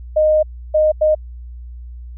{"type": "tone bursts at uneven times", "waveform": "sine", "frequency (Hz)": 617, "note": "D#5", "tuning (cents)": -15, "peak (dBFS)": -10, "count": 3, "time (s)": [[0.16, 0.43], [0.74, 0.92], [1.01, 1.15]], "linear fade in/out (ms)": 10, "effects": ["added 60 Hz sine -30 dBFS peak until 2.17 s"]}